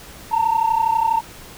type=tone pair together; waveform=sine; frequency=891.8 / 924 Hz; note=A5 / A#5; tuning=+23 / -16 cents; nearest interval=minor second; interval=61 cents; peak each=-17 dBFS; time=0.31-1.21 s; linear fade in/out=20 ms; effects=tanh soft clip ceiling -10 dBFS + pink hiss -40 dBFS RMS until 1.57 s